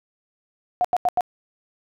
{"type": "tone bursts", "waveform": "sine", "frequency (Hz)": 720, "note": "F#5", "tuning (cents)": -47, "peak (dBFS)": -16, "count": 4, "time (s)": [0.81, 1.208], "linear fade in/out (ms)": 0, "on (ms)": 35, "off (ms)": 86, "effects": []}